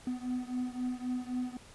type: beating tone pair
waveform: triangle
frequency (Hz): 248.9 / 252.7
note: B3 / B3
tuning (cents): +14 / +40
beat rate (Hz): 3.8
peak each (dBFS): -33 / -35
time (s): 0.07-1.57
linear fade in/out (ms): 2
effects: pink hiss -55 dBFS RMS until 1.74 s + resampled to 24000 Hz